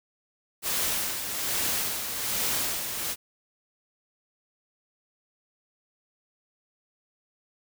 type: noise with tremolo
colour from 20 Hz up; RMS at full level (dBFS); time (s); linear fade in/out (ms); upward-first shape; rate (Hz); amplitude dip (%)
white; -27; 0.62-3.16; 50; sine; 1.2; 50
effects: none